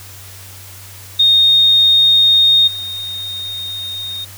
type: tone with level steps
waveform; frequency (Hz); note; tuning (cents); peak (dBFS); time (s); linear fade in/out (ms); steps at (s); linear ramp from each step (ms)
sine; 3698; A#7; -15; -7 / -22; 1.19-4.25; 10; 2.67; 10
effects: added 96 Hz sine -37 dBFS peak until 4.37 s + white hiss -37 dBFS RMS until 4.37 s